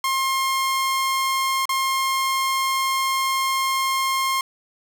sawtooth tone with dropouts, 1066 Hz, C6, 32 cents sharp, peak -16 dBFS, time 0.04-4.41 s, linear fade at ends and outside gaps 2 ms, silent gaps 1.655-1.692 s, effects none

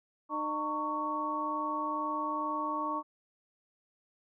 harmonic tone with a mistuned harmonic, 303.7 Hz, D#4, 42 cents flat, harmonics 1 / 2 / 3 / 4, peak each -38 / -41 / -37 / -33 dBFS, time 0.29-3.03 s, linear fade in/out 50 ms, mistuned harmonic 4, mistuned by -150 cents, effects none

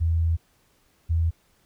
sine tone pair in turn, 82.41 / 82.41 Hz, E2 / E2, 0 / 0 cents, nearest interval unison, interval 0 cents, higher neither, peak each -19 dBFS, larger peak neither, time 0-0.37 / 1.09-1.31 s, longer first, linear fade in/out 20 ms, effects pink hiss -64 dBFS RMS until 1.65 s

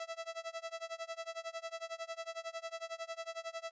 sawtooth tone with tremolo, 660 Hz, E5, 2 cents sharp, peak -34 dBFS, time 0-3.71 s, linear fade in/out 2 ms, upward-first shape sine, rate 11 Hz, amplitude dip 95%, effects resampled to 16000 Hz

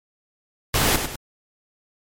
pink noise with echo, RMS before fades -19 dBFS, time 0.74-0.96 s, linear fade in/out 2 ms, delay 99 ms, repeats 2, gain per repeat -7 dB, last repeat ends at 1.158 s, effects MP3 64 kbps

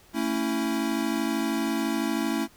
square chord, A major, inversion none, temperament equal with one note detuned, 223.8 / 277.2 / 329.6 Hz, A3 / C#4 / E4, +30 / 0 / 0 cents, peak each -30 dBFS, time 0.13-2.48 s, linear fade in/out 50 ms, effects pink hiss -56 dBFS RMS until 2.56 s

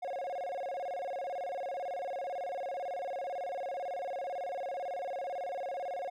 triangle tone with vibrato, 628 Hz, D#5, 16 cents sharp, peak -33 dBFS, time 0.02-6.1 s, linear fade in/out 10 ms, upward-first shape square, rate 18 Hz, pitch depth 240 cents each way, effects none

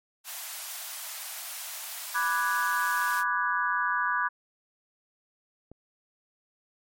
white high-pass noise, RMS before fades -38 dBFS, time 0.24-3.24 s, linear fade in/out 50 ms, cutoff 610 Hz, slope 96 dB/octave
sine chord, G# half-diminished seventh, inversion first, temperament equal, 987.8 / 1174.7 / 1480 / 1661.2 Hz, B5 / D6 / F#6 / G#6, 0 / 0 / 0 / 0 cents, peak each -30 dBFS, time 2.14-4.29 s, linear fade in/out 20 ms
click, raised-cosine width 2 ms, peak -33 dBFS, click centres 5.716 s
effects MP3 64 kbps

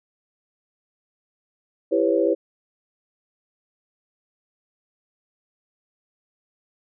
sine chord, C# half-diminished seventh, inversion first, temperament just, 332.6 / 399.1 / 498.9 / 554.4 Hz, E4 / G4 / B4 / C#5, +16 / +31 / +17 / 0 cents, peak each -22 / -23 / -22 / -23 dBFS, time 1.91-2.35 s, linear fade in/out 20 ms, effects none

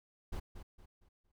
brown noise with echo, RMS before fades -38 dBFS, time 0.32-0.4 s, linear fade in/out 10 ms, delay 230 ms, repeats 4, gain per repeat -9 dB, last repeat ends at 1.32 s, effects none

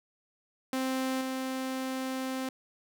sawtooth tone with level steps, 261.6 Hz, C4, in tune, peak -25 / -28 dBFS, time 0.73-2.49 s, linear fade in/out 2 ms, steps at 1.21 s, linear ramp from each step 2 ms, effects none

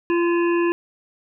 harmonic tone with a mistuned harmonic, 343.1 Hz, F4, 31 cents flat, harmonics 1 / 3 / 5 / 7 / 8, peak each -17 / -27 / -31 / -34 / -35 dBFS, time 0.1-0.72 s, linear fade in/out 0 ms, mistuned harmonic 7, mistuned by +74 cents, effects none

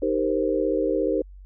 sine chord, C minor seventh, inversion first, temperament equal, 311.1 / 392 / 466.2 / 523.3 Hz, Eb4 / G4 / Bb4 / C5, 0 / 0 / 0 / 0 cents, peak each -26 dBFS, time 0.02-1.22 s, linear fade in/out 5 ms, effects added 47 Hz sine -41 dBFS peak until 1.45 s

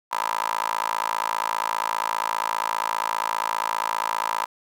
15% pulse tone with high-pass filter, 55 Hz, A1, in tune, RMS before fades -26 dBFS, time 0.11-4.46 s, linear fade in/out 20 ms, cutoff 990 Hz, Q 6, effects none

